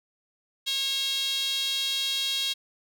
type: tone with high-pass filter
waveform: sawtooth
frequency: 544 Hz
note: C#5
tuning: 33 cents flat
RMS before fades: -28 dBFS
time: 0.66-2.54 s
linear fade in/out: 20 ms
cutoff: 3500 Hz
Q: 6.5
effects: none